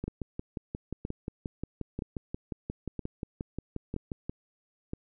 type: two click trains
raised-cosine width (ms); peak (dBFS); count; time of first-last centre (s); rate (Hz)
3; -21 / -21; 25 / 6; 0.04-4.295 / 0.08-4.934; 5.64 / 1.03
effects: none